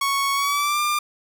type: tone with pitch glide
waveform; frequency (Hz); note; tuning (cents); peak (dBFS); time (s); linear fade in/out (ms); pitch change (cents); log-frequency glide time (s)
sawtooth; 1108.7 to 1195.2; C#6 to D6; 0 to +30; -16; 0.01-0.99; 5; +130; 0.34-0.81
effects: none